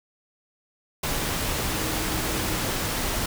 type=tone in noise; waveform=sine; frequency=315.2 Hz; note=D#4; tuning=23 cents sharp; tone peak=-35 dBFS; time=1.7-2.56 s; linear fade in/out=5 ms; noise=pink; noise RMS=-27 dBFS; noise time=1.03-3.26 s; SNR=-11 dB; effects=none